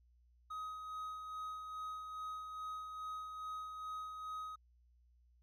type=tone with tremolo; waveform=triangle; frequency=1260 Hz; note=D#6; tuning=21 cents sharp; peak=-39 dBFS; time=0.5-4.56 s; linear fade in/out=10 ms; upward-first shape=sine; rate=2.4 Hz; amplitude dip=40%; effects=added 60 Hz sine -66 dBFS peak until 5.42 s